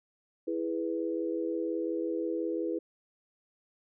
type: chord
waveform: sine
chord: E major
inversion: none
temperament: equal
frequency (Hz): 329.6 / 415.3 / 493.9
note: E4 / G#4 / B4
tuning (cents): 0 / 0 / 0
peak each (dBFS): -32 / -36 / -35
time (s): 0.47-2.79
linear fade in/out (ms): 10
effects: none